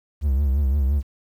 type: tone with vibrato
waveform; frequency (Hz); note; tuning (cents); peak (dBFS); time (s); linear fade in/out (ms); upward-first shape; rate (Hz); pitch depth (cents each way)
triangle; 69.3; C#2; 0; -15; 0.21-1.03; 50; triangle; 5.8; 130
effects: 9-bit